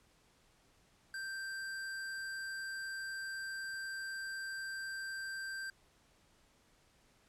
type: tone with sample-and-hold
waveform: sine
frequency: 1568 Hz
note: G6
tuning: in tune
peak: -39 dBFS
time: 1.14-5.7 s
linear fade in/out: 2 ms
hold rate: 6300 Hz
effects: pink hiss -69 dBFS RMS until 7.28 s + low-pass 10000 Hz 12 dB/octave